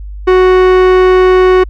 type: tone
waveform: 45% pulse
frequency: 370 Hz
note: F#4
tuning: in tune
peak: -4 dBFS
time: 0.27-1.64 s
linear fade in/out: 10 ms
effects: added 50 Hz sine -22 dBFS peak until 1.69 s + low-pass 2000 Hz 12 dB/octave